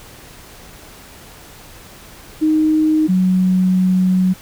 sine tone pair in turn, 311.1 / 184.98 Hz, D#4 / F#3, 0 / 0 cents, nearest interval major sixth, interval 900 cents, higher first, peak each -11 dBFS, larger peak neither, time 2.41-3.08 / 3.08-4.34 s, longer second, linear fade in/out 20 ms, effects pink hiss -40 dBFS RMS until 4.41 s

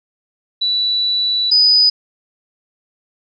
sine tone pair in turn, 3951 / 4978 Hz, B7 / D#8, 0 / 0 cents, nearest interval major third, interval 400 cents, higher second, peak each -14 / -8 dBFS, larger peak second, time 0.61-1.51 / 1.51-1.9 s, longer first, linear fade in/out 10 ms, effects none

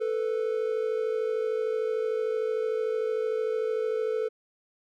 triangle tone pair together, 440.6 / 493.9 Hz, A4 / B4, +2 / 0 cents, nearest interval major second, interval 198 cents, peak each -25 / -29 dBFS, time 0-4.29 s, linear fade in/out 20 ms, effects none

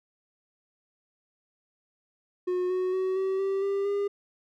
triangle tone with pitch steps, 362.3 / 368.8 / 375.5 / 382.3 / 389.2 / 396.2 / 403.4 Hz, F#4 / F#4 / F#4 / G4 / G4 / G4 / G4, -36 / -6 / +26 / -43 / -12 / +18 / +50 cents, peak -23 dBFS, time 2.47-4.08 s, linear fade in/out 10 ms, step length 230 ms, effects none

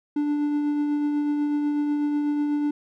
triangle tone with tremolo, 293.7 Hz, D4, in tune, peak -18 dBFS, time 0.16-2.71 s, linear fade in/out 5 ms, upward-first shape triangle, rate 8.1 Hz, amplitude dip 30%, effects none

